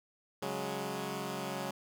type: chord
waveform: 10% pulse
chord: C# suspended fourth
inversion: none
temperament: equal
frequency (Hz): 138.59 / 185 / 207.7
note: C#3 / F#3 / G#3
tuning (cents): 0 / 0 / 0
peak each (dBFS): -33 / -31 / -32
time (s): 0.42-1.71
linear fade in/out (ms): 5
effects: none